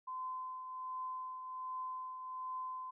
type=tone with tremolo; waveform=sine; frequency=1027 Hz; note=C6; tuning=33 cents flat; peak=-38 dBFS; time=0.07-2.91 s; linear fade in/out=10 ms; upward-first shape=triangle; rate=1.3 Hz; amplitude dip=50%; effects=none